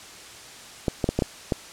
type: clicks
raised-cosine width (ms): 2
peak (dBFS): -8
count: 6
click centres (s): 0.882 / 1.042 / 1.09 / 1.19 / 1.222 / 1.522
effects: white hiss -43 dBFS RMS until 1.72 s + low-pass 8000 Hz 12 dB/octave